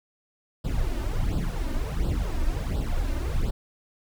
brown noise with flanger, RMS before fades -26 dBFS, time 0.64-3.51 s, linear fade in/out 10 ms, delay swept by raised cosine 0.23 to 3.33 ms, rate 1.4 Hz, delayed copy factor +0.8, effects none

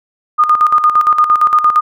sine tone with tremolo, 1224 Hz, D#6, 29 cents flat, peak -5 dBFS, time 0.38-1.81 s, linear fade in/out 20 ms, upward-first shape square, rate 8.7 Hz, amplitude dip 65%, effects none

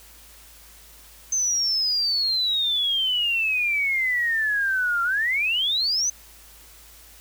sine exponential two-way sweep, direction down then up, 6272 to 1370 to 6240 Hz, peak -20 dBFS, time 1.32-6.1 s, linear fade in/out 5 ms, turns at 5.03 s, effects added 54 Hz sine -52 dBFS peak until 7.2 s + white hiss -49 dBFS RMS until 7.2 s

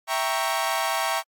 sawtooth chord, E diminished seventh, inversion none, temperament equal, 659.3 / 784 / 932.3 / 1108.7 Hz, E5 / G5 / Bb5 / Db6, 0 / 0 / 0 / 0 cents, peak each -25 dBFS, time 0.07-1.23 s, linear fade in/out 50 ms, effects AAC 64 kbps

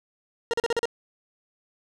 40% pulse tone bursts, 466.2 Hz, A#4, in tune, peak -21 dBFS, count 6, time 0.51-0.855 s, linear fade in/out 0 ms, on 25 ms, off 39 ms, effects low-pass 7000 Hz 12 dB/octave

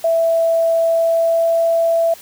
sine tone with pitch glide, 661 to 665.2 Hz, E5 to E5, +5 to +16 cents, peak -12 dBFS, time 0.04-2.14 s, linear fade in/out 5 ms, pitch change +11 cents, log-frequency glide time 0.79-1.62 s, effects white hiss -40 dBFS RMS until 2.21 s

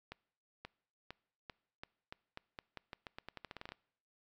accelerating click train, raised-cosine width 0.3 ms, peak -29 dBFS, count 21, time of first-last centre 0.12-3.72 s, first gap 530 ms, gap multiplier 0.86, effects noise-tail reverb RT60 0.7 s tail -24 dB re dry

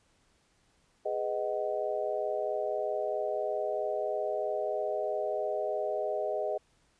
sine chord, G# minor seventh, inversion none, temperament just, 415.3 / 498.4 / 623 / 747.5 Hz, G#4 / B4 / D#5 / F#5, 0 / +16 / +2 / +17 cents, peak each -35 / -37 / -32 / -38 dBFS, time 1.05-6.58 s, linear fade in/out 10 ms, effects pink hiss -69 dBFS RMS until 6.99 s + resampled to 22050 Hz

